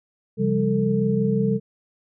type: tone cluster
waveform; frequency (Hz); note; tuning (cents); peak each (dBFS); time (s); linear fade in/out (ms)
sine; 134.4 / 173 / 199 / 445.2; C3 / F3 / G3 / A4; +47 / -16 / +26 / +20; -25 / -27 / -21 / -24; 0.37-1.6; 50
effects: none